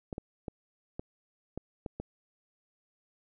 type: clicks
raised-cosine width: 2 ms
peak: -23 dBFS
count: 7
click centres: 0.128 / 0.181 / 0.482 / 0.995 / 1.576 / 1.862 / 2 s
effects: none